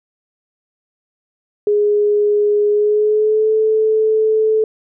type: tone with pitch glide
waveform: sine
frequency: 415.3 to 436.2 Hz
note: G#4 to A4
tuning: 0 to -15 cents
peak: -11 dBFS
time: 1.67-4.64 s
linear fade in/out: 2 ms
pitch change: +85 cents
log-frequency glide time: 2.7-3.52 s
effects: none

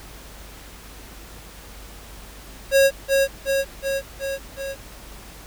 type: tone with echo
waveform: square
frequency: 546 Hz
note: C#5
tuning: 26 cents flat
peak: -13 dBFS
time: 2.71-2.91 s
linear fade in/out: 50 ms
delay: 370 ms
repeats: 5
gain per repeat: -3 dB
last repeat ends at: 4.76 s
effects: added 50 Hz sine -43 dBFS peak until 5.46 s + pink hiss -43 dBFS RMS until 5.46 s

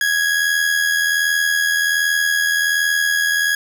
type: tone with amplitude modulation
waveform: 40% pulse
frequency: 1661.2 Hz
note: G#6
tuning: in tune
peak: -12 dBFS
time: 0.01-3.55 s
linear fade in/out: 2 ms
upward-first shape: sine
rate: 81.3 Hz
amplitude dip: 50%
effects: none

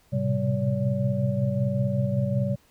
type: tone cluster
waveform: sine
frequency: 108.7 / 124.7 / 130 / 193.9 / 571 Hz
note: A2 / B2 / C3 / G3 / D5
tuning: -21 / +17 / -11 / -19 / -49 cents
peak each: -30 / -32 / -25 / -28 / -31 dBFS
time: 0.12-2.56 s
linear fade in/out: 20 ms
effects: pink hiss -61 dBFS RMS until 2.7 s

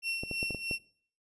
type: tone with tremolo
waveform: 35% pulse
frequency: 2719 Hz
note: F7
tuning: 47 cents flat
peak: -28 dBFS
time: 0.02-0.79 s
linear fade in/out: 50 ms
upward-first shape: triangle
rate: 3.1 Hz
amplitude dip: 75%
type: clicks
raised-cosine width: 2 ms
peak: -24 dBFS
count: 6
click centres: 0.235 / 0.313 / 0.429 / 0.507 / 0.547 / 0.712 s
effects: noise-tail reverb RT60 0.5 s tail -20 dB re dry + resampled to 24000 Hz

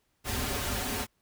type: noise with comb filter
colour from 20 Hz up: pink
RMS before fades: -32 dBFS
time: 0.24-1.07 s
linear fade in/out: 50 ms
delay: 6.1 ms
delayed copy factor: -0.85
effects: pink hiss -74 dBFS RMS until 1.21 s

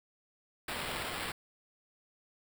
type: noise with sample-and-hold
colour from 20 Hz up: white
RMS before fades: -38 dBFS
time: 0.68-1.32 s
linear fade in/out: 5 ms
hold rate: 6300 Hz
effects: none

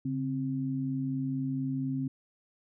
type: tone pair together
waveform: sine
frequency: 139.9 / 264.1 Hz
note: C#3 / C4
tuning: +16 / +16 cents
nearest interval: major seventh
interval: 1100 cents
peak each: -33 / -31 dBFS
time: 0.05-2.08 s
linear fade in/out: 5 ms
effects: none

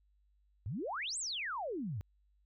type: exponential two-way sweep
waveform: sine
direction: up then down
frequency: 87.31 to 8680 to 87.31 Hz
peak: -36 dBFS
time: 0.66-2.01 s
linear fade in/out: 0 ms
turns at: 1.18 s
effects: added 50 Hz sine -68 dBFS peak until 2.45 s

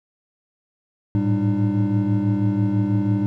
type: tone cluster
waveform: triangle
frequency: 106.6 / 112.7 / 197.2 / 300.7 Hz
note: G#2 / A2 / G3 / D4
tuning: +46 / +42 / +11 / +41 cents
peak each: -21 dBFS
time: 1.15-3.26 s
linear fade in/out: 0 ms
effects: none

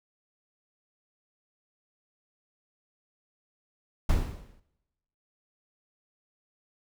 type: noise with exponential decay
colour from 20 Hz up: brown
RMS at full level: -21 dBFS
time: 4.09-4.6 s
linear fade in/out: 5 ms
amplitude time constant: 110 ms
effects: noise-tail reverb RT60 1.0 s tail -21 dB re dry

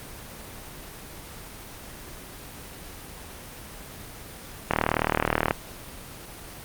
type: click train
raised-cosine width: 0.5 ms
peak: -5 dBFS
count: 32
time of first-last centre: 4.71-5.509 s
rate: 38.8 Hz
effects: pink hiss -41 dBFS RMS until 6.64 s + Opus 24 kbps

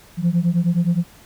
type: beating tone pair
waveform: sine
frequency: 167.8 / 177.4 Hz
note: E3 / F3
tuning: +31 / +27 cents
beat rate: 9.6 Hz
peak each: -17 dBFS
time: 0.17-1.04 s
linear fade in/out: 50 ms
effects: tanh soft clip ceiling -11 dBFS + pink hiss -48 dBFS RMS until 1.25 s

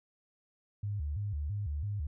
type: tone with vibrato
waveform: sine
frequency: 86.9 Hz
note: F2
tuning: 8 cents flat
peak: -32 dBFS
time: 0.83-2.07 s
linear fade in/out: 5 ms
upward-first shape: square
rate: 3 Hz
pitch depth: 290 cents each way
effects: none

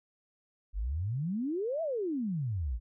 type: exponential two-way sweep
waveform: sine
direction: up then down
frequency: 44.15 to 676 to 51.6 Hz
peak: -30 dBFS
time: 0.73-2.8 s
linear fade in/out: 50 ms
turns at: 1.82 s
effects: none

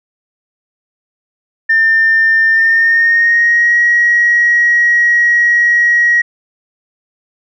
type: tone with pitch glide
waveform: sine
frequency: 1800 to 1900.4 Hz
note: A6 to A#6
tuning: +39 to +33 cents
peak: -6 dBFS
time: 1.69-6.22 s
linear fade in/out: 10 ms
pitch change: +94 cents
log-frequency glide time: 2.52-3.78 s
effects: tanh soft clip ceiling -2 dBFS

